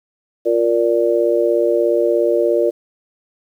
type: harmonic tone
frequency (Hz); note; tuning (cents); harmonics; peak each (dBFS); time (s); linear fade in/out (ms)
116.9; A#2; +5; 3 / 4 / 5; -17 / -17 / -17; 0.45-2.71; 20
effects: 8-bit